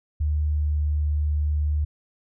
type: tone with pitch glide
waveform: sine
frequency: 75.2 to 74.68 Hz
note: D2 to D2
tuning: +42 to +30 cents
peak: -20 dBFS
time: 0.2-1.85 s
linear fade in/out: 10 ms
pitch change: -12 cents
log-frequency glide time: 0.55-0.69 s
effects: none